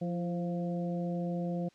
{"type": "harmonic tone with a mistuned harmonic", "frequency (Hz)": 174.61, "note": "F3", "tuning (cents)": 0, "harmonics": [1, 2, 3, 4], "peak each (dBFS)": [-32, -41, -39, -44], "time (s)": [0.01, 1.69], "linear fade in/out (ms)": 10, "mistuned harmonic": 2, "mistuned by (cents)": -45, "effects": ["white hiss -65 dBFS RMS until 1.74 s", "low-pass 5000 Hz 12 dB/octave"]}